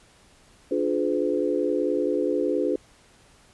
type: chord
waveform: sine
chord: D diminished seventh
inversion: none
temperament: just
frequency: 293.7 / 352.4 / 422.9 / 507.5 Hz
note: D4 / F4 / Ab4 / Cb5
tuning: 0 / +16 / +31 / +47 cents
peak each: -27 dBFS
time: 0.71-2.76 s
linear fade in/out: 5 ms
effects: pink hiss -56 dBFS RMS until 3.53 s + resampled to 24000 Hz